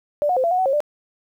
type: tone with pitch steps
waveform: sine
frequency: 588 / 725 / 517 / 677 / 730 / 750 / 541 / 592 Hz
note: D5 / F#5 / C5 / E5 / F#5 / F#5 / C#5 / D5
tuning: +2 / -35 / -21 / +46 / -24 / +23 / -42 / +14 cents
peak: -16 dBFS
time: 0.22-0.804 s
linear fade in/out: 0 ms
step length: 73 ms
effects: 9-bit